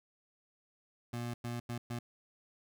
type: tone bursts at uneven times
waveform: 25% pulse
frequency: 119.6 Hz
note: A#2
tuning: 45 cents sharp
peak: -33 dBFS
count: 4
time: 1.13-1.34 / 1.44-1.6 / 1.69-1.78 / 1.9-1.99 s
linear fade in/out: 5 ms
effects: none